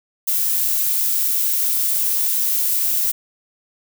violet noise, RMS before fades -19 dBFS, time 0.27-3.12 s, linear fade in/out 10 ms, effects none

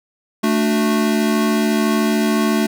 square chord, D major, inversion second, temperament equal with one note detuned, 220 / 293.7 / 366 Hz, A3 / D4 / F#4, 0 / 0 / -19 cents, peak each -17 / -22 / -23 dBFS, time 0.43-2.67 s, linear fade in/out 10 ms, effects none

